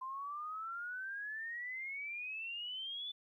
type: exponential sweep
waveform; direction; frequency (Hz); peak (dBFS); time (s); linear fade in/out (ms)
sine; up; 1031 to 3510; -40; 0.01-3.12; 10
effects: 13-bit